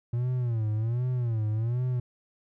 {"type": "tone with vibrato", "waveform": "triangle", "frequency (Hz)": 116.54, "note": "A#2", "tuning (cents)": 0, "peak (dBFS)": -23, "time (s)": [0.13, 2], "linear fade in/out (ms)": 5, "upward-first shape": "sine", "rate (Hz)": 1.3, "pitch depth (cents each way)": 150, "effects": []}